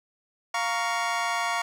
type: chord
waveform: 25% pulse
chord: Bb minor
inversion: second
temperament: just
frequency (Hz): 699.2 / 932.3 / 1118.8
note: F5 / Bb5 / Db6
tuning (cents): +2 / 0 / +16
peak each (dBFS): -26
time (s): 0.54-1.62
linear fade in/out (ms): 5
effects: low-pass 8000 Hz 12 dB/octave + 9-bit